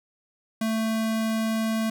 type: tone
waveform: square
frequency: 222.1 Hz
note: A3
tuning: 16 cents sharp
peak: -24 dBFS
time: 0.61-1.9 s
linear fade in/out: 5 ms
effects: none